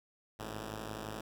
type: tone pair together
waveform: 5% pulse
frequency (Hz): 51.66 / 109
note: G#1 / A2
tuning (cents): -8 / -16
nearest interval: octave + minor second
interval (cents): 1292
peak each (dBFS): -33 / -31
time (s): 0.39-1.21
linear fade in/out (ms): 5
effects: none